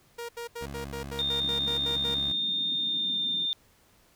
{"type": "tone bursts", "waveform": "sawtooth", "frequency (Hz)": 470.9, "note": "A#4", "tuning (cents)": 18, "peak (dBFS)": -31, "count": 11, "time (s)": [0.18, 2.15], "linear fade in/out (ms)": 10, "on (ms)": 110, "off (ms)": 76}
{"type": "tone with vibrato", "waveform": "15% pulse", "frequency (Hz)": 69.3, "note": "C#2", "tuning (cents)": 0, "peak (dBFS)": -31, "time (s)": [0.61, 2.32], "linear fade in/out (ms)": 5, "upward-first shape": "triangle", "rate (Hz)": 2, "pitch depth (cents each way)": 11}
{"type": "tone with pitch glide", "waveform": "sine", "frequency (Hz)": [3642, 3611], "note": ["A#7", "A7"], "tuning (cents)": [-41, 44], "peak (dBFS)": -26, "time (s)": [1.19, 3.53], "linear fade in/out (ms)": 0, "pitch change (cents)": -15, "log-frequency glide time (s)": [2.73, 3.21]}
{"type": "band-pass noise", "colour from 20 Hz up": "pink", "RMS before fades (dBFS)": -46, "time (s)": [1.42, 3.46], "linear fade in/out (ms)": 5, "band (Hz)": [170, 320], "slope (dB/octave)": 48}
{"effects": ["pink hiss -62 dBFS RMS until 4.15 s"]}